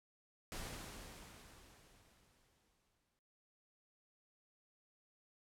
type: noise with exponential decay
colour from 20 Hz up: pink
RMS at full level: -45 dBFS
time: 0.52-3.19 s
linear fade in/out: 0 ms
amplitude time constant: 580 ms
effects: noise-tail reverb RT60 0.9 s tail -21 dB re dry + low-pass 12000 Hz 12 dB/octave